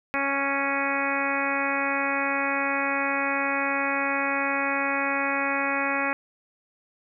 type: harmonic tone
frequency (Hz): 277.2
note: C#4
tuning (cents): 0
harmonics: 1 / 2 / 3 / 4 / 5 / 6 / 7 / 8 / 9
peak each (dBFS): -32 / -32 / -32 / -32 / -32 / -32 / -32 / -32 / -32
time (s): 0.14-6.13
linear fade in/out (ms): 0
effects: none